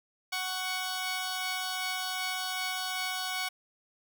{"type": "tone pair together", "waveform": "10% pulse", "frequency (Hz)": [744, 1114.7], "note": ["F#5", "C#6"], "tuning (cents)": [9, 9], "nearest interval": "perfect fifth", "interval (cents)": 700, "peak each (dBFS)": [-25, -28], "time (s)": [0.32, 3.49], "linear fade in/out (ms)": 10, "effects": []}